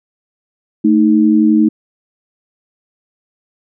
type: tone pair together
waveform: sine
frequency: 220.9 / 312.4 Hz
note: A3 / D#4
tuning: +7 / +7 cents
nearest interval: tritone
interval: 600 cents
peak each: -10 dBFS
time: 0.84-1.69 s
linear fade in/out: 10 ms
effects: none